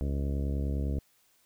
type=harmonic tone; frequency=69.9 Hz; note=C#2; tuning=15 cents sharp; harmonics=1 / 2 / 3 / 4 / 5 / 6 / 7 / 8 / 9; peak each=-29 / -36 / -39 / -40 / -46 / -46 / -46 / -52 / -50 dBFS; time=0.01-0.99 s; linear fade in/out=0 ms; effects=white hiss -67 dBFS RMS until 1.45 s